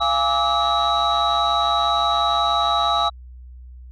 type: tone cluster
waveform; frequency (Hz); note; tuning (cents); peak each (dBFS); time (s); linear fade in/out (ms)
sine; 689 / 826 / 1159 / 1290 / 3874; F5 / G#5 / D6 / E6 / B7; -24 / -10 / -23 / -38 / -34; -22; 0-3.1; 20
effects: tanh soft clip ceiling -10 dBFS + added 62 Hz sine -37 dBFS peak until 3.91 s